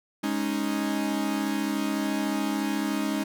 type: chord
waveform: 45% pulse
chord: Ab suspended fourth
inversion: none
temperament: equal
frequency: 207.7 / 277.2 / 311.1 Hz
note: Ab3 / Db4 / Eb4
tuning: 0 / 0 / 0 cents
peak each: -30 dBFS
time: 0.23-3.24 s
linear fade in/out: 10 ms
effects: none